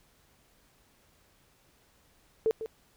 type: tone with echo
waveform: sine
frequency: 444.2 Hz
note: A4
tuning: 16 cents sharp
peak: -22 dBFS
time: 2.46-2.51 s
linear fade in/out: 0 ms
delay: 150 ms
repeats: 1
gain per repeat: -11 dB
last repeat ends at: 2.66 s
effects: pink hiss -65 dBFS RMS until 2.96 s